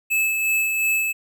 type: tone with tremolo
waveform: square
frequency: 2608 Hz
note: E7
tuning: 19 cents flat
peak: -18 dBFS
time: 0.1-1.13 s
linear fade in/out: 20 ms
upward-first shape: sine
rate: 2.8 Hz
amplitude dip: 35%
effects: none